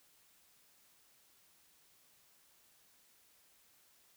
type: silence
effects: white hiss -68 dBFS RMS until 4.16 s